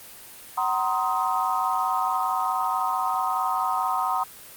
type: chord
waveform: sine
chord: C half-diminished seventh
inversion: second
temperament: just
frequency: 753.5 / 941.9 / 1046.5 / 1255.8 Hz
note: Gb5 / Bb5 / C6 / Eb6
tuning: +31 / +18 / 0 / +16 cents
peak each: -27 dBFS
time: 0.57-4.24 s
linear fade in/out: 10 ms
effects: white hiss -44 dBFS RMS until 4.56 s + Opus 32 kbps